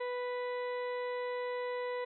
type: harmonic tone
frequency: 493.9 Hz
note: B4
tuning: in tune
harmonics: 1 / 2 / 3 / 4 / 5 / 6 / 7 / 8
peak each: -35 / -42 / -54 / -45 / -57 / -60 / -60 / -57 dBFS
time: 0-2.05 s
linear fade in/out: 10 ms
effects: none